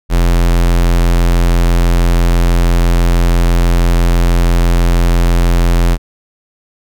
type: tone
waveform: square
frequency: 43.05 Hz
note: F1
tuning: 24 cents flat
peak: -8 dBFS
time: 0.09-5.98 s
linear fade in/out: 50 ms
effects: none